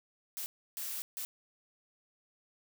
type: noise bursts at uneven times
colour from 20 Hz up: blue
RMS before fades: -39 dBFS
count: 3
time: 0.37-0.46 / 0.77-1.02 / 1.17-1.25 s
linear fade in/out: 0 ms
effects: none